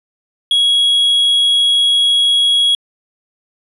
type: tone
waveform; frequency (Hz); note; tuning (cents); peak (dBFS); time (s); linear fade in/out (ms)
triangle; 3322; G#7; 0; -8; 0.51-2.75; 2
effects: resampled to 24000 Hz